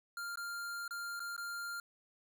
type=tone with dropouts; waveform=square; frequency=1397 Hz; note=F6; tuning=in tune; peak=-40 dBFS; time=0.17-1.8 s; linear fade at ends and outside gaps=2 ms; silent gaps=0.357-0.373 / 0.879-0.908 / 1.195-1.202 / 1.365-1.378 s; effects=none